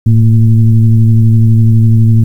sine tone with frequency modulation, 110 Hz, A2, in tune, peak -3 dBFS, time 0.06-2.24 s, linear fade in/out 5 ms, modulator 116 Hz, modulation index 0.66, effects 7-bit

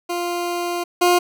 20% pulse tone pair in turn, 349.2 / 354.1 Hz, F4 / F4, 0 / +24 cents, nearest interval unison, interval 24 cents, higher second, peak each -17 / -8 dBFS, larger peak second, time 0.09-0.84 / 1.01-1.19 s, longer first, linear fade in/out 10 ms, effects none

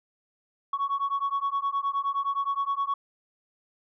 sine beating tone pair, 1109 / 1118.6 Hz, C#6 / C#6, 0 / +15 cents, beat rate 9.6 Hz, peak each -27 dBFS, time 0.73-2.94 s, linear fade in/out 5 ms, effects tanh soft clip ceiling -21 dBFS

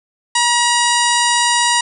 harmonic tone with a mistuned harmonic, 956 Hz, A#5, 43 cents sharp, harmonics 1 / 2 / 3 / 4 / 5 / 6 / 7 / 8 / 9 / 10, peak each -16 / -19 / -21 / -22 / -23 / -24 / -24 / -25 / -26 / -26 dBFS, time 0.35-1.81 s, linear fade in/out 5 ms, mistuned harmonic 7, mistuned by +51 cents, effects none

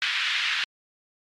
white band-pass noise, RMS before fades -26 dBFS, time 0.02-0.64 s, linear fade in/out 0 ms, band 1500 to 3400 Hz, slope 24 dB/octave, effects MP3 64 kbps

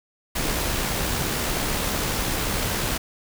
pink noise with amplitude modulation, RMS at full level -24 dBFS, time 0.35-2.98 s, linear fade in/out 10 ms, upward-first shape sine, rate 69 Hz, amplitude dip 25%, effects none

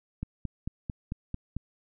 click train, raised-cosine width 5 ms, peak -20 dBFS, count 7, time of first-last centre 0.23-1.566 s, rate 4.49 Hz, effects none

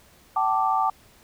sine chord, G suspended second, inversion none, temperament equal with one note detuned, 766.1 / 880 / 1174.7 Hz, G5 / A5 / D6, -40 / 0 / 0 cents, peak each -24 dBFS, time 0.36-0.9 s, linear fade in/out 5 ms, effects pink hiss -55 dBFS RMS until 1.23 s

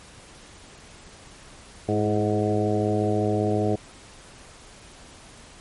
harmonic tone with a mistuned harmonic, 105.2 Hz, G#2, 23 cents sharp, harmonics 1 / 2 / 3 / 4 / 5 / 6 / 7, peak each -26 / -28 / -27 / -26 / -32 / -30 / -31 dBFS, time 1.88-3.76 s, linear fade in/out 10 ms, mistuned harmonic 3, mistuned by +39 cents, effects pink hiss -47 dBFS RMS until 5.6 s + MP3 48 kbps

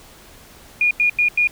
sine tone bursts, 2436 Hz, D#7, 37 cents flat, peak -13 dBFS, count 4, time 0.81-1.473 s, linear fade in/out 2 ms, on 99 ms, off 89 ms, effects pink hiss -45 dBFS RMS until 1.51 s

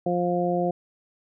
harmonic tone, 176.2 Hz, F3, 16 cents sharp, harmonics 1 / 2 / 3 / 4, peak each -27 / -27 / -27 / -27 dBFS, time 0.06-0.71 s, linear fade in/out 5 ms, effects none

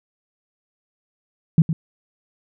sine tone with echo, 161.3 Hz, E3, 37 cents flat, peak -8 dBFS, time 1.58-1.62 s, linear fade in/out 2 ms, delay 110 ms, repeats 1, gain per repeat -10 dB, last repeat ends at 1.73 s, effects none

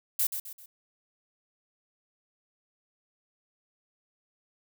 violet noise with echo, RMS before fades -26 dBFS, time 0.19-0.27 s, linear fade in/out 5 ms, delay 130 ms, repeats 3, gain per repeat -8 dB, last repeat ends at 0.66 s, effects none

